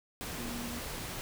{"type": "tone in noise", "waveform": "sine", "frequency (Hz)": 238.7, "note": "A#3", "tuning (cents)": 41, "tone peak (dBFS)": -40, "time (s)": [0.38, 0.79], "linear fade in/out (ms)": 0, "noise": "pink", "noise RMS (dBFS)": -40, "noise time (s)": [0.21, 1.21], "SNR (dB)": -3, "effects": []}